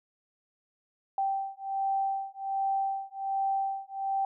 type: beating tone pair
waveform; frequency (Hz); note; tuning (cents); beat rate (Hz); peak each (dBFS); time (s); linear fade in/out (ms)
sine; 780 / 781.3; G5 / G5; -9 / -6; 1.3; -31; 1.18-4.25; 2
effects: none